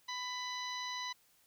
harmonic tone, 996 Hz, B5, 14 cents sharp, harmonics 1 / 2 / 3 / 4 / 5 / 6, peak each -42 / -44 / -49 / -43 / -54 / -50 dBFS, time 0.08-1.13 s, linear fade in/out 10 ms, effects white hiss -69 dBFS RMS until 1.46 s

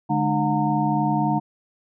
sine tone cluster, 147.5 / 211.1 / 302.7 / 722 / 915 Hz, D3 / G#3 / D#4 / F#5 / A#5, +8 / +29 / -48 / -43 / -32 cents, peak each -25 dBFS, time 0.09-1.4 s, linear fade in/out 20 ms, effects none

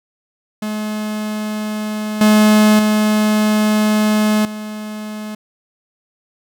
45% pulse tone with level steps, 213.2 Hz, G#3, 46 cents sharp, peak -20 / -8 / -12 / -25 dBFS, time 0.62-5.35 s, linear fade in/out 5 ms, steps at 2.21 / 2.79 / 4.45 s, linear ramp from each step 2 ms, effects none

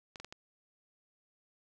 clicks, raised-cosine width 0.2 ms, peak -28 dBFS, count 4, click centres 0.158 / 0.2 / 0.246 / 0.325 s, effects none

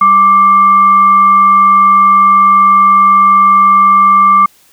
sine tone with frequency modulation, 1174.7 Hz, D6, in tune, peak -3 dBFS, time 0.01-4.46 s, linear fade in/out 5 ms, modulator 980 Hz, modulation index 0.23, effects white hiss -47 dBFS RMS until 4.72 s

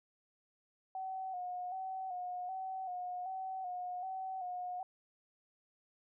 sine tone with vibrato, 740 Hz, F#5, in tune, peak -38 dBFS, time 0.95-4.83 s, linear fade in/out 2 ms, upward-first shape square, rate 1.3 Hz, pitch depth 43 cents each way, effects none

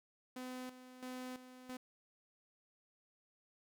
sawtooth tone with tremolo, 253.9 Hz, B3, 48 cents sharp, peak -40 dBFS, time 0.36-1.77 s, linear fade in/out 5 ms, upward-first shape square, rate 1.5 Hz, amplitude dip 70%, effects none

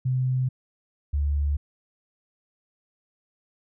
sine tone pair in turn, 128.6 / 72.17 Hz, C3 / D2, -30 / -30 cents, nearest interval minor seventh, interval 1000 cents, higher first, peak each -21 dBFS, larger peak neither, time 0.05-0.49 / 1.13-1.57 s, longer neither, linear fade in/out 10 ms, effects none

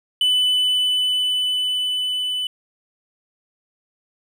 triangle tone with level ramp, 2997 Hz, F#7, 22 cents sharp, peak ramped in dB -13 to -20 dBFS, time 0.21-2.47 s, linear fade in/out 2 ms, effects none

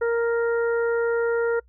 harmonic tone, 466.2 Hz, A#4, in tune, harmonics 1 / 2 / 3 / 4, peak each -20 / -35 / -30 / -38 dBFS, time 0.01-1.6 s, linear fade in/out 10 ms, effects noise-tail reverb RT60 0.1 s tail -26 dB re dry + added 60 Hz sine -53 dBFS peak until 1.68 s

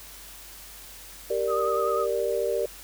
sine chord, G minor, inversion none, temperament equal, 392 / 466.2 / 587.3 Hz, G4 / Bb4 / D5, 0 / 0 / 0 cents, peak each -29 / -27 / -28 dBFS, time 1.3-2.66 s, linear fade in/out 5 ms
sine tone with vibrato, 1247 Hz, D#6, 3 cents sharp, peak -27 dBFS, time 1.47-2.07 s, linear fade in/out 50 ms, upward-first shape sine, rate 10 Hz, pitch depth 36 cents each way
effects added 48 Hz sine -51 dBFS peak until 2.83 s + white hiss -45 dBFS RMS until 2.83 s

